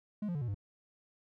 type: tone with pitch steps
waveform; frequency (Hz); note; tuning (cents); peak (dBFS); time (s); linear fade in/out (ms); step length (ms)
triangle; 210 / 174.56 / 145.1 / 120.61 / 100.26; G#3 / F3 / D3 / B2 / G2; +19 / -1 / -21 / -41 / +39; -31; 0.22-0.545; 5; 65
effects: none